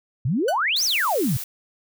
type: exponential two-way sweep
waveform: sine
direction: up then down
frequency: 110 to 6410 to 110 Hz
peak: -19 dBFS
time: 0.25-1.37 s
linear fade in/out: 5 ms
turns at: 0.84 s
type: tone with exponential decay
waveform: sawtooth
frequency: 1494 Hz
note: F#6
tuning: 16 cents sharp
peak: -19 dBFS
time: 0.48-0.59 s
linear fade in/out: 5 ms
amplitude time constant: 22 ms
type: noise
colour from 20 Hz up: blue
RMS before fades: -32 dBFS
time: 0.76-1.44 s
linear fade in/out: 5 ms
effects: none